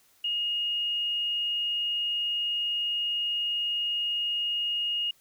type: tone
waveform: sine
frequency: 2860 Hz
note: F7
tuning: 41 cents sharp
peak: -26 dBFS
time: 0.24-5.11 s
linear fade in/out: 5 ms
effects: white hiss -63 dBFS RMS until 5.2 s